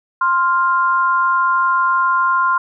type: tone pair together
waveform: sine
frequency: 1049.5 / 1396.9 Hz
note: C6 / F6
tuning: +5 / 0 cents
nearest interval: perfect fourth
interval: 495 cents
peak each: -14 / -17 dBFS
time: 0.21-2.58 s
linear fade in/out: 5 ms
effects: none